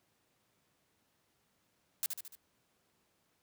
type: noise with echo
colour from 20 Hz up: blue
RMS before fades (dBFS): -33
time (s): 2.03-2.06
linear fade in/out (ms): 0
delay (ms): 73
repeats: 4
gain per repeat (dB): -5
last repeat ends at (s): 2.352
effects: pink hiss -75 dBFS RMS until 3.42 s + high-pass 100 Hz 12 dB/octave